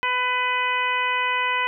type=harmonic tone; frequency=500 Hz; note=B4; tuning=21 cents sharp; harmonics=1 / 2 / 3 / 4 / 5 / 6; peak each=-35 / -24 / -29 / -26 / -27 / -32 dBFS; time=0.03-1.67 s; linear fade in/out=0 ms; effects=none